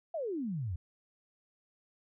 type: exponential sweep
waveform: sine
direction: down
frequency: 698.5 to 79.7 Hz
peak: -33 dBFS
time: 0.14-0.76 s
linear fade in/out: 5 ms
effects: none